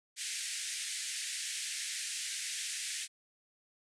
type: band-pass noise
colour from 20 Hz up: white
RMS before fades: -39 dBFS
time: 0.16-3.08 s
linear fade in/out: 50 ms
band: 1700 to 9600 Hz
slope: 48 dB/octave
effects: none